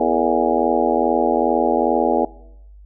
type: harmonic tone with a mistuned harmonic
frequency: 82.41 Hz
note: E2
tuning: in tune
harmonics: 3 / 4 / 5 / 6 / 7 / 8 / 9 / 10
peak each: -23 / -23 / -23 / -23 / -23 / -23 / -23 / -23 dBFS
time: 0-2.25 s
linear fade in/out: 5 ms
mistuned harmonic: 6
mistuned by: -79 cents
effects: noise-tail reverb RT60 0.8 s tail -21 dB re dry + added 50 Hz sine -40 dBFS peak until 2.85 s